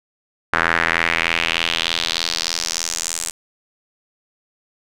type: tone with band-pass filter sweep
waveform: sawtooth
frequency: 83.3 Hz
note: E2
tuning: 19 cents sharp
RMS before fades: -21 dBFS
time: 0.53-3.31 s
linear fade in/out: 5 ms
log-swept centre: 1500 to 8200 Hz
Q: 2.7
effects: none